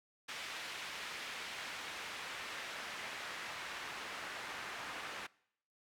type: noise with band-pass filter sweep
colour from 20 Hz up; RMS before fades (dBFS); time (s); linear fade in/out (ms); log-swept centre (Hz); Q
pink; -45; 0.28-5.27; 10; 2500 to 1600; 0.89
effects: noise-tail reverb RT60 0.7 s tail -23 dB re dry